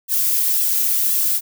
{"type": "noise with flanger", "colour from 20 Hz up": "violet", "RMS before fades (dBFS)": -18, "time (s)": [0.08, 1.41], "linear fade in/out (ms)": 50, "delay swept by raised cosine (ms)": [1.3, 3.7], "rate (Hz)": 1.9, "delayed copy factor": -0.75, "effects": []}